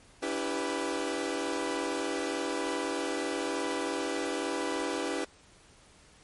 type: chord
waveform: sawtooth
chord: E minor seventh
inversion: third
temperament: equal with one note detuned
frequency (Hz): 286.3 / 329.6 / 392 / 493.9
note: D4 / E4 / G4 / B4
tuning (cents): -44 / 0 / 0 / 0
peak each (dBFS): -32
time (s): 0.22-5.25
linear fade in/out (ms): 10
effects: pink hiss -58 dBFS RMS until 6.23 s + MP3 48 kbps